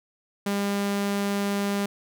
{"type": "tone", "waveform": "sawtooth", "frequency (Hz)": 201, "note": "G3", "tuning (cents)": 44, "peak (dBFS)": -20, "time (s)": [0.46, 1.86], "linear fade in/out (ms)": 5, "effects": []}